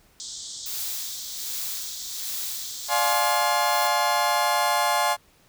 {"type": "band-pass noise", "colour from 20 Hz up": "white", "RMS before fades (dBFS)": -37, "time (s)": [0.2, 3.13], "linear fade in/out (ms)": 0, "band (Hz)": [3300, 8100], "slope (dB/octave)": 96}
{"type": "noise with tremolo", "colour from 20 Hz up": "blue", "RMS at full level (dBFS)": -31, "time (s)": [0.66, 3.87], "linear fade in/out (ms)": 0, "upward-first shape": "sine", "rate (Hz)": 1.3, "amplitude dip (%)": 65}
{"type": "chord", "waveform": "35% pulse", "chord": "D half-diminished seventh", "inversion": "none", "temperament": "just", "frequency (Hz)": [587.3, 704.8, 845.8, 1057.2], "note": ["D5", "F5", "Ab5", "C6"], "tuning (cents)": [0, 16, 31, 18], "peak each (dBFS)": [-28, -24, -23, -24], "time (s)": [2.88, 5.17], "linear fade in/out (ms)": 50}
{"effects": ["pink hiss -59 dBFS RMS until 5.48 s"]}